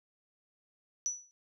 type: tone with exponential decay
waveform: sine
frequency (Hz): 5920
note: F#8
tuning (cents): 0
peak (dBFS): -27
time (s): 1.06-1.31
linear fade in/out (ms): 0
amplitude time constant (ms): 54
effects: none